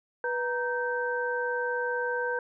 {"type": "tone cluster", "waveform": "sine", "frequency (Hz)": [490.6, 936, 1555], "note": ["B4", "A#5", "G6"], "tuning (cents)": [-12, 7, -14], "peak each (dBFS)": [-30, -34, -31], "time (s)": [0.24, 2.39], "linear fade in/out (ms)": 2, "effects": []}